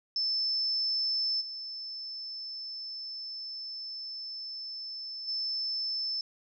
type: tone with level steps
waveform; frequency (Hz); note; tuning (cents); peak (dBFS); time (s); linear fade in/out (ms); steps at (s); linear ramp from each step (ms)
sine; 5274; E8; 0; -27 / -37 / -30; 0.16-6.21; 2; 1.4 / 5.27; 20
effects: none